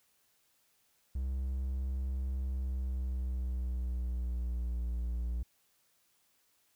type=tone with pitch glide; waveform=triangle; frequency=65.41 to 59.29 Hz; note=C2 to A#1; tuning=0 to +30 cents; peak=-30 dBFS; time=1.15-5.43 s; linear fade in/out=5 ms; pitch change=-170 cents; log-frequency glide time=2.41-4.86 s; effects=white hiss -72 dBFS RMS until 6.75 s